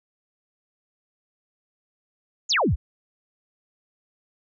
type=exponential sweep; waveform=sine; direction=down; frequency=7459 to 49.72 Hz; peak=-18 dBFS; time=2.49-2.76 s; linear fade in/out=20 ms; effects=none